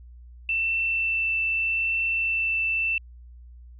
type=tone with vibrato; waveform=sine; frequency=2672 Hz; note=E7; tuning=23 cents sharp; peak=-22 dBFS; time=0.49-2.98 s; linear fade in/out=2 ms; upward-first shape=triangle; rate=0.81 Hz; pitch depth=8 cents each way; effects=added 60 Hz sine -43 dBFS peak until 3.79 s